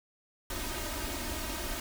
pink noise with comb filter, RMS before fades -36 dBFS, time 0.5-1.8 s, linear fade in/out 2 ms, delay 3.2 ms, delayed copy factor +0.95, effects none

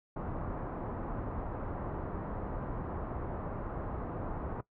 pink low-pass noise, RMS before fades -38 dBFS, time 0.16-4.61 s, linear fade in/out 5 ms, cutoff 1200 Hz, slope 24 dB/octave, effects noise-tail reverb RT60 0.1 s tail -18 dB re dry

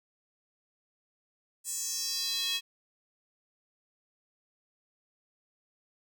square tone with high-pass filter sweep, 367 Hz, F#4, 14 cents flat, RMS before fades -33 dBFS, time 1.64-2.61 s, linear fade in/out 50 ms, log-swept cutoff 8100 to 3100 Hz, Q 3.6, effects none

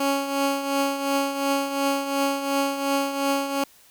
15% pulse tone with tremolo, 277.2 Hz, C#4, in tune, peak -13 dBFS, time 0-3.64 s, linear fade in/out 5 ms, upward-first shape triangle, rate 2.8 Hz, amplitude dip 65%, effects white hiss -54 dBFS RMS until 3.9 s

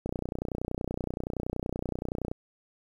click train, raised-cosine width 2 ms, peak -18 dBFS, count 70, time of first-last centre 0.06-2.315 s, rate 30.6 Hz, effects 9-bit

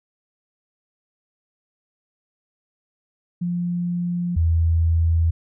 sine tone pair in turn, 175 / 82.59 Hz, F3 / E2, +4 / +4 cents, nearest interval octave + minor second, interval 1300 cents, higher first, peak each -21 / -15 dBFS, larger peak second, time 3.41-4.36 / 4.36-5.31 s, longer neither, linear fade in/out 10 ms, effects none

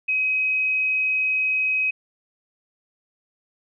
sine tone, 2533 Hz, D#7, 30 cents sharp, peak -19 dBFS, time 0.08-1.91 s, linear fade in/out 10 ms, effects none

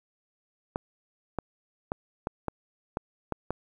clicks, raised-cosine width 1 ms, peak -15 dBFS, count 8, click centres 0.759 / 1.387 / 1.919 / 2.271 / 2.483 / 2.971 / 3.323 / 3.506 s, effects 9-bit

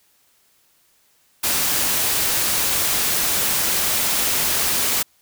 white noise, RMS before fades -20 dBFS, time 1.43-5.03 s, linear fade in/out 10 ms, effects white hiss -60 dBFS RMS until 5.21 s

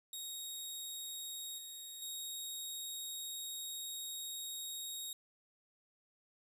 15% pulse tone with level steps, 3758 Hz, A#7, 13 cents sharp, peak -35 / -39 / -34 dBFS, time 0.13-5.13 s, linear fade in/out 2 ms, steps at 1.58 / 2.02 s, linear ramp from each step 2 ms, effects resampled to 32000 Hz + 11-bit

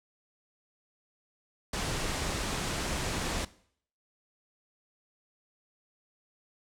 pink low-pass noise, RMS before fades -33 dBFS, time 1.73-3.45 s, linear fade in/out 5 ms, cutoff 9400 Hz, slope 24 dB/octave, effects noise-tail reverb RT60 0.6 s tail -19 dB re dry

